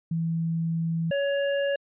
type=tone pair in turn; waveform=sine / square; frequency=164.81 / 560.8 Hz; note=E3 / C#5; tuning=0 / +20 cents; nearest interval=octave + major sixth; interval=2120 cents; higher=second; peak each=-24 dBFS; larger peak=neither; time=0.11-1.11 / 1.11-1.76 s; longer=first; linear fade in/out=5 ms; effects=resampled to 8000 Hz